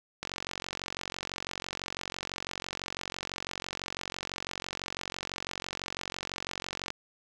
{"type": "click train", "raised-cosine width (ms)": 0.2, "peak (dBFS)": -17, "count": 308, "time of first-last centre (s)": [0.23, 6.904], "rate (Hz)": 46, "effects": []}